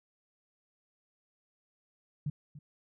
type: tone with echo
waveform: sine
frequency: 146.83 Hz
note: D3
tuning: in tune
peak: -30 dBFS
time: 2.26-2.3 s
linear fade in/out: 5 ms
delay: 290 ms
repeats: 1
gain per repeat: -15 dB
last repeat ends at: 2.59 s
effects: none